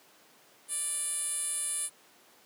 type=tone with band-pass filter; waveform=10% pulse; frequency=587.3 Hz; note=D5; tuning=in tune; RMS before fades=-33 dBFS; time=0.68-1.9 s; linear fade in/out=50 ms; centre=10000 Hz; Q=8.2; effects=pink hiss -59 dBFS RMS until 2.45 s + high-pass 300 Hz 12 dB/octave